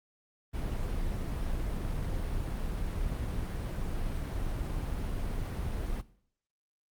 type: noise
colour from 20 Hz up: brown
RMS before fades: -33 dBFS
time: 0.53-6.02 s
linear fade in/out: 20 ms
effects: noise-tail reverb RT60 0.6 s tail -18 dB re dry + Opus 32 kbps